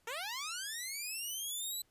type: linear sweep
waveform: 10% pulse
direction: up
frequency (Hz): 434.8 to 4026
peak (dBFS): -30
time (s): 0.07-1.82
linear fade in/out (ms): 5
effects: pink hiss -73 dBFS RMS until 1.9 s + resampled to 32000 Hz